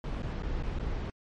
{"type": "noise with dropouts", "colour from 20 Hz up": "brown", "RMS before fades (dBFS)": -33, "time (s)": [0.04, 1.1], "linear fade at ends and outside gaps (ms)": 1, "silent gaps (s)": [[0.222, 0.23], [0.423, 0.433], [0.625, 0.634], [0.788, 0.797]], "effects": ["low-pass 4000 Hz 12 dB/octave", "MP3 48 kbps"]}